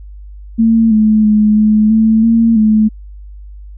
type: tone with pitch steps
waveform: sine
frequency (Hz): 226 / 215.6 / 212.1 / 214 / 221 / 228.5 / 215.9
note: A3 / A3 / G#3 / A3 / A3 / A#3 / A3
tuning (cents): +47 / -35 / +37 / -48 / +8 / -34 / -33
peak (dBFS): -6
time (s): 0.58-2.89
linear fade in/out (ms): 20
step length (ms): 330
effects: added 50 Hz sine -29 dBFS peak until 3.77 s